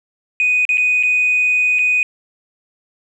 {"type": "tone with dropouts", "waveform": "sine", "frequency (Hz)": 2489, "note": "D#7", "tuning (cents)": 0, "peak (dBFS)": -11, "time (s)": [0.4, 2.03], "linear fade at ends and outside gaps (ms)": 1, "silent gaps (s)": [[0.652, 0.691], [0.773, 0.78], [1.028, 1.034], [1.787, 1.791]], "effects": ["tanh soft clip ceiling -8 dBFS"]}